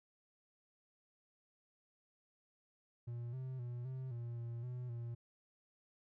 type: tone with pitch steps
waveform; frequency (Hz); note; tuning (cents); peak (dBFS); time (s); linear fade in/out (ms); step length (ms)
triangle; 119.1 / 130.1 / 121.2 / 130.5 / 118.4 / 117.5 / 124.3 / 117.9; A#2 / C3 / B2 / C3 / A#2 / A#2 / B2 / A#2; +38 / -9 / -32 / -4 / +27 / +14 / +12 / +20; -39; 3.07-5.15; 10; 260
effects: none